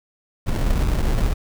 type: noise with sample-and-hold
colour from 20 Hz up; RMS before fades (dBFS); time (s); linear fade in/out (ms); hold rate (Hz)
brown; -19; 0.46-1.34; 20; 1225
effects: none